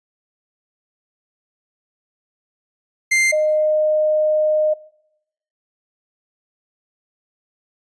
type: tone pair in turn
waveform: 45% pulse / sine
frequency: 2093 / 614.8 Hz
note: C7 / D#5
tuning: 0 / -21 cents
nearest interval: octave + major sixth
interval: 2121 cents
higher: first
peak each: -13 / -14 dBFS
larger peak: first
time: 3.11-3.32 / 3.32-4.74 s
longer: second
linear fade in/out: 10 ms
effects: noise-tail reverb RT60 0.8 s tail -21 dB re dry + resampled to 22050 Hz